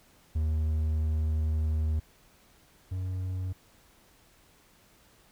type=tone pair in turn; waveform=triangle; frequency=77.9 / 92.64 Hz; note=D#2 / F#2; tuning=+3 / +3 cents; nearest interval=minor third; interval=300 cents; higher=second; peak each=-23 / -28 dBFS; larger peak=first; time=0.35-2 / 2.91-3.53 s; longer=first; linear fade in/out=10 ms; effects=pink hiss -61 dBFS RMS until 5.31 s